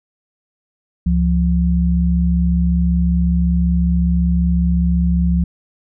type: tone pair together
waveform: sine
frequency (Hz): 69.3 / 174.63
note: C#2 / F3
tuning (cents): 0 / 0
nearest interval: octave + major third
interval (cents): 1600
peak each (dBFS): -15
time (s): 1.06-5.44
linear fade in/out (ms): 5
effects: none